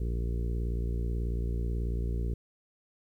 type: harmonic tone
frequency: 58.3 Hz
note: A#1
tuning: 1 cent sharp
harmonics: 1 / 2 / 3 / 4 / 5 / 6 / 7 / 8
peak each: -29 / -37 / -41 / -47 / -48 / -46 / -45 / -50 dBFS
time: 0-2.34 s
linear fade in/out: 5 ms
effects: 11-bit